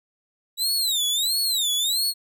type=tone with vibrato; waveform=sawtooth; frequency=3853 Hz; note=B7; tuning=44 cents flat; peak=-18 dBFS; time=0.57-2.14 s; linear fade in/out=50 ms; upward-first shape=sine; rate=1.5 Hz; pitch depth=220 cents each way; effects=none